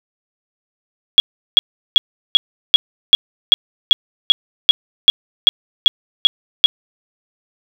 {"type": "tone bursts", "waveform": "sine", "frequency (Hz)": 3322, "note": "G#7", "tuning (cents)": 0, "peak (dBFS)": -3, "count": 15, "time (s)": [1.18, 6.66], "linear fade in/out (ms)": 0, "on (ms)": 20, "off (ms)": 370, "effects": []}